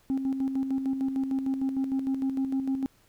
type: tone with tremolo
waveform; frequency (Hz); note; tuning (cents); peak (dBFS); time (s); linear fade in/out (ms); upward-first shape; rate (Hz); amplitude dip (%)
sine; 267.6; C4; +39; -22; 0.1-2.86; 0; square; 6.6; 55
effects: tanh soft clip ceiling -22 dBFS + pink hiss -63 dBFS RMS until 3.08 s